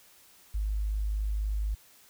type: tone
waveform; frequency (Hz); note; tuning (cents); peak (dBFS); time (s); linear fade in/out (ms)
sine; 51.91; G#1; 0; -27; 0.54-1.75; 10
effects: white hiss -58 dBFS RMS until 2.09 s